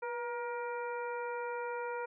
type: harmonic tone with a mistuned harmonic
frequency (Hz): 473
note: A#4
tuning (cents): +25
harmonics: 1 / 2 / 3 / 4 / 5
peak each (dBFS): -38 / -40 / -44 / -52 / -50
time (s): 0.02-2.06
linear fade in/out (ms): 10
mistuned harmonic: 1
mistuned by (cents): +45
effects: none